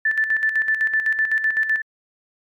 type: tone with tremolo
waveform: sine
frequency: 1760 Hz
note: A6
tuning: in tune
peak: -15 dBFS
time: 0.05-1.82 s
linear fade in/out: 5 ms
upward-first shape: square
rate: 7.9 Hz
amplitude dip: 60%
effects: MP3 96 kbps